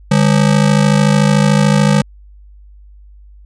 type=ring-modulated tone; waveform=square; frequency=174.61 Hz; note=F3; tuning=in tune; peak=-6 dBFS; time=0.11-2.02 s; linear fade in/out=5 ms; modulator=26.8 Hz; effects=added 50 Hz sine -37 dBFS peak until 3.45 s + resampled to 22050 Hz